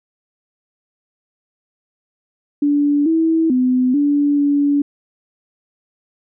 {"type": "tone with pitch steps", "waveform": "sine", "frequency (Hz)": [289.5, 324.5, 253.5, 288.6, 286.5], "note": ["D4", "E4", "B3", "D4", "D4"], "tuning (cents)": [-25, -27, 45, -30, -43], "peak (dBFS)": -12, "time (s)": [2.62, 4.82], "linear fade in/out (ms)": 5, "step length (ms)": 440, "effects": []}